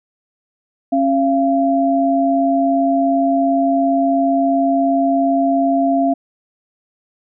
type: tone pair together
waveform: sine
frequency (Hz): 272.8 / 684.4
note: C#4 / F5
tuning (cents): -28 / -35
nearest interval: octave + major third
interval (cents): 1593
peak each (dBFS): -15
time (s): 0.92-6.14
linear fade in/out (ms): 10
effects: none